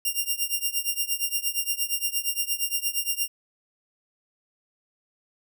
5% pulse tone with tremolo, 2794 Hz, F7, in tune, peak -12 dBFS, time 0.05-3.28 s, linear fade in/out 2 ms, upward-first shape triangle, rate 8.6 Hz, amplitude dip 95%, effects none

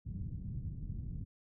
white low-pass noise, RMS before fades -41 dBFS, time 0.05-1.25 s, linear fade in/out 20 ms, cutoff 160 Hz, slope 24 dB/octave, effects none

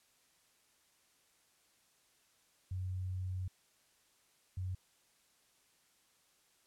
sine tone bursts at uneven times, 92.5 Hz, F#2, in tune, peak -36 dBFS, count 2, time 2.71-3.48 / 4.57-4.75 s, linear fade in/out 5 ms, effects white hiss -71 dBFS RMS until 6.66 s + low-pass 11000 Hz 12 dB/octave

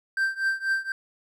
triangle tone with tremolo, 1568 Hz, G6, in tune, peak -18 dBFS, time 0.17-0.92 s, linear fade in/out 2 ms, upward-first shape triangle, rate 4.1 Hz, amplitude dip 95%, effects none

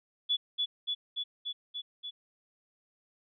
sine tone with echo, 3426 Hz, A7, 47 cents flat, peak -25 dBFS, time 0.29-0.37 s, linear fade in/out 20 ms, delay 290 ms, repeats 6, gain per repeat -2 dB, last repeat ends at 2.11 s, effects none

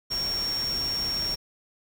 sine tone in noise, 5530 Hz, F8, 18 cents flat, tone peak -26 dBFS, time 0.1-1.36 s, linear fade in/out 20 ms, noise pink, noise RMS -37 dBFS, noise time 0.1-1.36 s, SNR +8 dB, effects none

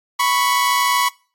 sawtooth tone pair together, 987.1 / 1108 Hz, B5 / C#6, -1 / -1 cents, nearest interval major second, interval 200 cents, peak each -14 dBFS, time 0.19-1.09 s, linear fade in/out 10 ms, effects noise-tail reverb RT60 0.4 s tail -24 dB re dry + AAC 48 kbps

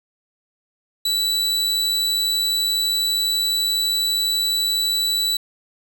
40% pulse tone, 3951 Hz, B7, in tune, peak -17 dBFS, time 1.05-5.37 s, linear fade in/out 5 ms, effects none

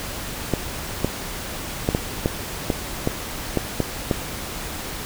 clicks, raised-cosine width 2 ms, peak -5 dBFS, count 10, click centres 0.537 / 1.046 / 1.889 / 1.949 / 2.259 / 2.702 / 3.074 / 3.573 / 3.803 / 4.112 s, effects pink hiss -31 dBFS RMS until 5.05 s

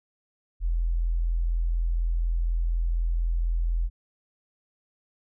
sine tone, 42.06 Hz, E1, 36 cents sharp, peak -22 dBFS, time 0.6-3.9 s, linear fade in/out 50 ms, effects none

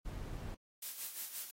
brown noise, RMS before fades -43 dBFS, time 0.05-0.55 s, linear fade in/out 10 ms
blue noise with tremolo, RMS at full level -41 dBFS, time 0.82-1.51 s, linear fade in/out 5 ms, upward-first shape sine, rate 5.7 Hz, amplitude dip 60%
effects AAC 48 kbps

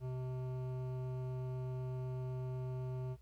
sine tone with hard clipping, 128 Hz, C3, 38 cents flat, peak -40 dBFS, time 0-3.17 s, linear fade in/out 50 ms, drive 13 dB, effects added 60 Hz sine -58 dBFS peak until 3.21 s + pink hiss -75 dBFS RMS until 3.21 s

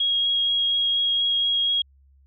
sine tone with vibrato, 3287 Hz, G#7, 19 cents flat, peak -19 dBFS, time 0-1.82 s, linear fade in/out 5 ms, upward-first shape triangle, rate 4.2 Hz, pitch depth 10 cents each way, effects added 68 Hz sine -53 dBFS peak until 2.26 s

